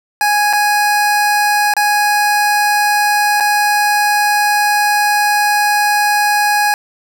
25% pulse tone with dropouts, 830 Hz, G#5, 1 cent flat, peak -7 dBFS, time 0.21-6.74 s, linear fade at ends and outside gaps 1 ms, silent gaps 0.529-0.533 / 1.738-1.766 / 3.401-3.406 s, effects none

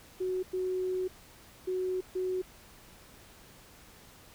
sine tone bursts at uneven times, 370 Hz, F#4, in tune, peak -29 dBFS, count 4, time 0.2-0.43 / 0.53-1.08 / 1.67-2.01 / 2.15-2.42 s, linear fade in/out 10 ms, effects pink hiss -55 dBFS RMS until 4.34 s

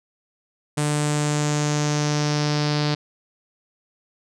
sawtooth tone with low-pass filter sweep, 148.6 Hz, D3, 21 cents sharp, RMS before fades -22 dBFS, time 0.77-2.95 s, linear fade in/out 10 ms, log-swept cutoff 8800 to 4600 Hz, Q 3.9, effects none

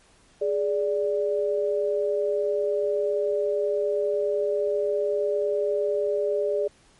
sine tone pair together, 415.3 / 585.1 Hz, G#4 / D5, 0 / -7 cents, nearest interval tritone, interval 593 cents, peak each -24 / -25 dBFS, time 0.41-6.68 s, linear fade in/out 10 ms, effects pink hiss -58 dBFS RMS until 6.99 s + MP3 48 kbps

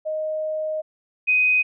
sine tone pair in turn, 622.3 / 2504 Hz, D#5 / D#7, 0 / +10 cents, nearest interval 2 octaves, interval 2410 cents, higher second, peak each -23 / -15 dBFS, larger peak second, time 0.05-0.82 / 1.27-1.63 s, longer first, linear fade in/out 20 ms, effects none

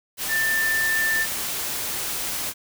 sine tone in noise, 1779 Hz, A6, 19 cents sharp, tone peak -20 dBFS, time 0.28-1.27 s, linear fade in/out 50 ms, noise white, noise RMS -28 dBFS, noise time 0.17-2.54 s, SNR +5 dB, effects none

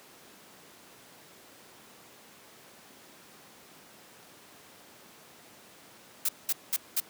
blue noise bursts, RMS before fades -27 dBFS, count 4, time 6.25-7.002 s, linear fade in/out 5 ms, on 38 ms, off 200 ms, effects pink hiss -53 dBFS RMS until 7.09 s + high-pass 200 Hz 12 dB/octave

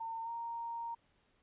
sine tone with pitch glide, 908 to 929.8 Hz, A#5 to A#5, -46 to -5 cents, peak -38 dBFS, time 0-0.95 s, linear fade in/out 10 ms, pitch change +41 cents, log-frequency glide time 0.24-0.29 s, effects pink hiss -73 dBFS RMS until 1.42 s + resampled to 8000 Hz

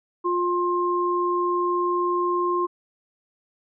sine tone pair together, 353.2 / 1059.4 Hz, F4 / C6, +20 / +21 cents, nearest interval octave + perfect fifth, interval 1901 cents, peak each -23 dBFS, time 0.24-2.67 s, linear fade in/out 20 ms, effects none

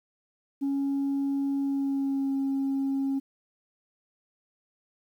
sine tone with pitch glide, 277.2 to 272.3 Hz, C#4 to C#4, 0 to -31 cents, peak -23 dBFS, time 0.61-3.2 s, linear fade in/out 20 ms, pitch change -31 cents, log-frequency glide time 1.59-2.32 s, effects tanh soft clip ceiling -23 dBFS + 10-bit

